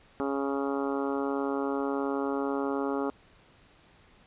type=harmonic tone; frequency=138.59 Hz; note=C#3; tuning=in tune; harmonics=2 / 3 / 4 / 5 / 6 / 7 / 8 / 9 / 10; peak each=-31 / -32 / -37 / -42 / -38 / -44 / -41 / -41 / -44 dBFS; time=0.2-3.1 s; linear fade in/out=0 ms; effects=pink hiss -59 dBFS RMS until 4.26 s + resampled to 8000 Hz